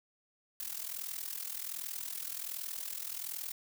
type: noise with amplitude modulation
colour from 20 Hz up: blue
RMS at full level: -37 dBFS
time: 0.6-3.52 s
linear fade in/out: 2 ms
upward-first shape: sine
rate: 41.3 Hz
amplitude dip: 80%
effects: none